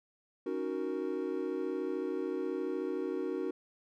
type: chord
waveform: triangle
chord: D# minor seventh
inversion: third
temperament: equal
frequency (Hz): 277.2 / 311.1 / 370 / 466.2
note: C#4 / D#4 / F#4 / A#4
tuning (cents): 0 / 0 / 0 / 0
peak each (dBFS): -38 / -37 / -34 / -37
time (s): 0.46-3.51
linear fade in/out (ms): 5
effects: none